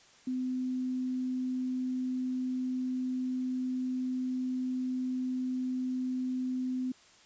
sine tone, 255.1 Hz, C4, 44 cents flat, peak -30 dBFS, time 0.27-6.92 s, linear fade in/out 5 ms, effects white hiss -59 dBFS RMS until 7.25 s + resampled to 16000 Hz

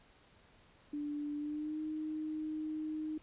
sine tone with pitch glide, 293.7 to 309.7 Hz, D4 to D#4, 0 to -8 cents, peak -36 dBFS, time 0.93-3.18 s, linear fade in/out 5 ms, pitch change +92 cents, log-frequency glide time 1.37-1.8 s, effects pink hiss -64 dBFS RMS until 3.22 s + resampled to 8000 Hz

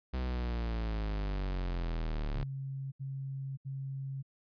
45% pulse linear sweep, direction down, 64.2 to 34.85 Hz, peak -32 dBFS, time 0.13-2.44 s, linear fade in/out 10 ms
sine tone bursts, 135.5 Hz, C#3, 39 cents flat, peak -36 dBFS, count 3, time 2.34-4.228 s, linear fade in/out 20 ms, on 580 ms, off 74 ms
effects resampled to 11025 Hz

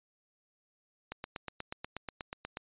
click train, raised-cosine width 0.3 ms, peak -22 dBFS, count 13, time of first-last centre 1.12-2.571 s, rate 8.27 Hz, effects resampled to 8000 Hz

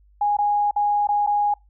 sine tone with dropouts, 825 Hz, G#5, 12 cents flat, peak -17 dBFS, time 0.21-1.54 s, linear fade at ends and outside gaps 5 ms, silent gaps 0.369-0.386 / 0.711-0.761 / 1.072-1.088 / 1.265-1.272 s, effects noise-tail reverb RT60 0.2 s tail -26 dB re dry + added 50 Hz sine -52 dBFS peak until 1.69 s

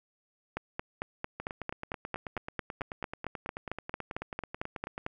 two click trains, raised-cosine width 0.5 ms, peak -18 / -22 dBFS, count 21 / 34, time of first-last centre 0.57-5.064 / 1.4-4.979 s, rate 4.45 / 9.22 Hz, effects none

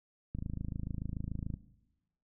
click train, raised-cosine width 5 ms, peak -25 dBFS, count 33, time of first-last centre 0.35-1.54 s, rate 26.9 Hz, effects noise-tail reverb RT60 1.0 s tail -17 dB re dry

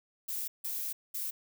violet noise bursts at uneven times, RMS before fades -36 dBFS, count 3, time 0.28-0.48 / 0.64-0.93 / 1.14-1.31 s, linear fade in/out 10 ms, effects none

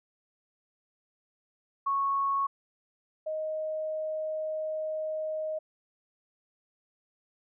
sine tone pair in turn, 1104 / 624.4 Hz, C#6 / D#5, -7 / +6 cents, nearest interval minor seventh, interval 987 cents, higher first, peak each -25 / -30 dBFS, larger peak first, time 1.86-2.47 / 3.26-5.59 s, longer second, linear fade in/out 10 ms, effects none

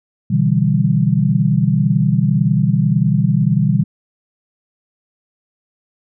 sine chord, E minor seventh, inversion second, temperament equal with one note detuned, 125.12 / 146.83 / 164.81 / 196 Hz, B2 / D3 / E3 / G3, +23 / 0 / 0 / 0 cents, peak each -17 dBFS, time 0.3-3.84 s, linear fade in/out 10 ms, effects none

